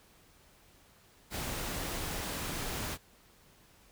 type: noise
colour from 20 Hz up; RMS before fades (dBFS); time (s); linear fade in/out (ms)
pink; -37; 1.3-2.98; 50
effects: pink hiss -62 dBFS RMS until 3.91 s